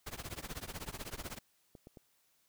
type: noise with tremolo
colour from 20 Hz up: pink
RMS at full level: -40 dBFS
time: 0.06-1.39 s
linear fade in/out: 10 ms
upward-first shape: triangle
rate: 16 Hz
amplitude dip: 100%
type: clicks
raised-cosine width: 2 ms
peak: -38 dBFS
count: 3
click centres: 1.752 / 1.871 / 1.972 s
effects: white hiss -73 dBFS RMS until 2.48 s